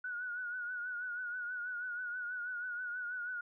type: tone with vibrato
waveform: sine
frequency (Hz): 1463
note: F#6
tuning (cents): -20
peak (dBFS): -37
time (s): 0.04-3.41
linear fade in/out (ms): 5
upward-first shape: triangle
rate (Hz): 6.2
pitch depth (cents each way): 64
effects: none